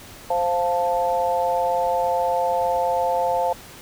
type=chord; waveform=sine; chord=F major; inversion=second; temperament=equal; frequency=523.3 / 698.5 / 880 Hz; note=C5 / F5 / A5; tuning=0 / 0 / 0 cents; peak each=-23 dBFS; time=0.3-3.53 s; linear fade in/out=5 ms; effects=pink hiss -42 dBFS RMS until 3.81 s